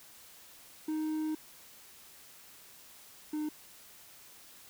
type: tone pair in turn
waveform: triangle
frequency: 311.1 / 304.3 Hz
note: D#4 / D#4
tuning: 0 / -38 cents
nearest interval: unison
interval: 38 cents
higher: first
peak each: -29 / -30 dBFS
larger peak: first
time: 0.88-1.35 / 3.33-3.49 s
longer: first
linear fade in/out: 5 ms
effects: white hiss -55 dBFS RMS until 4.69 s